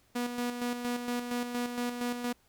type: tone with tremolo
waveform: sawtooth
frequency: 242.9 Hz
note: B3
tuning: 29 cents flat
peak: -26 dBFS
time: 0.15-2.33 s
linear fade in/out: 10 ms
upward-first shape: square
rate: 4.3 Hz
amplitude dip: 50%
effects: pink hiss -67 dBFS RMS until 2.48 s